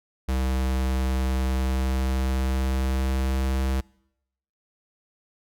square tone with pitch glide, 65 to 65.95 Hz, C2 to C2, -11 to +14 cents, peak -23 dBFS, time 0.28-3.81 s, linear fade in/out 10 ms, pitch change +25 cents, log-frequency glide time 1.49-3.57 s, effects noise-tail reverb RT60 0.8 s tail -25 dB re dry

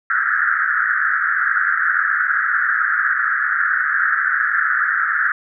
white band-pass noise, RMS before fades -18 dBFS, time 0.1-5.32 s, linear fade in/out 2 ms, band 1300 to 1800 Hz, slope 96 dB/octave, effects none

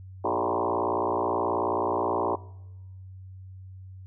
sine tone with frequency modulation, 676 Hz, E5, 43 cents sharp, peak -23 dBFS, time 0.24-2.36 s, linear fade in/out 10 ms, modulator 58.7 Hz, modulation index 6.2, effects noise-tail reverb RT60 1.0 s tail -21 dB re dry + added 94 Hz sine -41 dBFS peak until 4.06 s

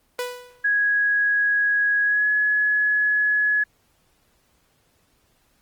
sawtooth tone with exponential decay, 493.6 Hz, B4, 1 cent flat, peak -19 dBFS, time 0.19-0.7 s, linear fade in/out 1 ms, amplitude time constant 110 ms
sine tone with pitch glide, 1661.2 to 1693.2 Hz, G#6 to G#6, 0 to +33 cents, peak -17 dBFS, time 0.64-3.64 s, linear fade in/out 10 ms, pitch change +33 cents, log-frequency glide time 2.04-2.28 s
effects pink hiss -64 dBFS RMS until 5.61 s + Opus 24 kbps

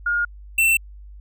sine / square tone pair in turn, 1423 / 2686 Hz, F6 / E7, +32 / +32 cents, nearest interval major seventh, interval 1100 cents, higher second, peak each -18 / -15 dBFS, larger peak second, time 0.06-0.25 / 0.58-0.77 s, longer neither, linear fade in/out 5 ms, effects added 50 Hz sine -38 dBFS peak until 1.2 s

